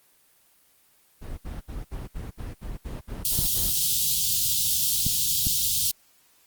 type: noise bursts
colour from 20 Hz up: brown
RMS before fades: -34 dBFS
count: 11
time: 1.21-3.71 s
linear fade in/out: 20 ms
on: 170 ms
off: 63 ms
type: band-stop noise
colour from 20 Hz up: white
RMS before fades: -24 dBFS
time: 3.25-5.91 s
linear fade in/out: 0 ms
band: 180 to 3100 Hz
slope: 48 dB/octave
type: clicks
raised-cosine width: 5 ms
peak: -15 dBFS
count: 3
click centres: 3.39 / 5.066 / 5.469 s
effects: white hiss -61 dBFS RMS until 6.46 s + Opus 24 kbps